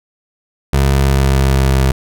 25% pulse tone with pitch glide, 68.2 to 66.3 Hz, C#2 to C2, -28 to +23 cents, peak -6 dBFS, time 0.73-1.92 s, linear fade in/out 5 ms, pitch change -49 cents, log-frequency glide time 0.96-1.79 s, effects none

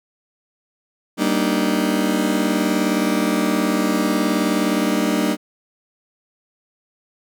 35% pulse chord, Eb major seventh, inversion first, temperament just, 194.45 / 233.3 / 291.7 / 311.1 Hz, G3 / Bb3 / D4 / Eb4, -14 / +2 / -12 / 0 cents, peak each -21 dBFS, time 1.17-5.37 s, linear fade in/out 50 ms, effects none

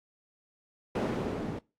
blue noise with low-pass filter sweep, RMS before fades -33 dBFS, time 0.95-1.59 s, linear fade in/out 5 ms, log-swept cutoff 390 to 210 Hz, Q 1, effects noise-tail reverb RT60 0.3 s tail -24 dB re dry + AAC 64 kbps

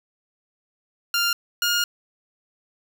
15% pulse tone pair in turn, 1396.9 / 1421.3 Hz, F6 / F6, 0 / +30 cents, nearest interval unison, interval 30 cents, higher second, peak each -13 dBFS, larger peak neither, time 1.14-1.33 / 1.62-1.84 s, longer second, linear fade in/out 2 ms, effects none

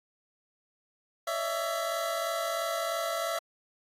25% pulse tone cluster, 566 / 623 / 666 Hz, C#5 / D#5 / E5, +36 / +2 / +18 cents, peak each -33 / -36 / -27 dBFS, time 1.27-3.39 s, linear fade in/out 5 ms, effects AAC 48 kbps

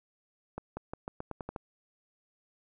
accelerating click train, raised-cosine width 1 ms, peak -23 dBFS, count 9, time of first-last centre 0.58-1.562 s, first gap 190 ms, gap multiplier 0.87, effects none

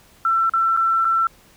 sine tone with dropouts, 1342 Hz, E6, 31 cents sharp, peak -15 dBFS, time 0.25-1.27 s, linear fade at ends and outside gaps 2 ms, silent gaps 0.496-0.536 / 0.766-0.772 / 1.047-1.051 s, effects pink hiss -52 dBFS RMS until 1.56 s

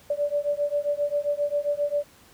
sine beating tone pair, 578 / 585.5 Hz, D5 / D5, -28 / -5 cents, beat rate 7.5 Hz, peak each -26 dBFS, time 0.1-2.04 s, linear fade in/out 5 ms, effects pink hiss -54 dBFS RMS until 2.33 s + high-pass 60 Hz 12 dB/octave

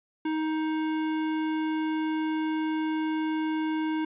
sine tone with hard clipping, 313.6 Hz, D#4, 14 cents sharp, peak -28 dBFS, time 0.25-4.05 s, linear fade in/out 5 ms, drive 17 dB, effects resampled to 8000 Hz

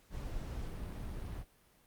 brown noise, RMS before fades -41 dBFS, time 0.1-1.45 s, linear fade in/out 50 ms, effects pink hiss -67 dBFS RMS until 1.86 s + Opus 48 kbps

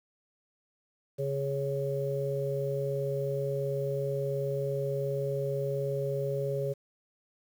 harmonic tone, 138.59 Hz, C#3, in tune, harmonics 1 / 3 / 4, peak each -33 / -33 / -33 dBFS, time 1.18-6.74 s, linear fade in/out 20 ms, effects 9-bit

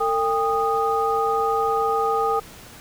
sine tone cluster, 451.7 / 800 / 1239 Hz, A4 / G5 / D#6, +45 / +35 / -8 cents, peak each -23 dBFS, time 0-2.4 s, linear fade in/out 10 ms, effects pink hiss -43 dBFS RMS until 2.8 s

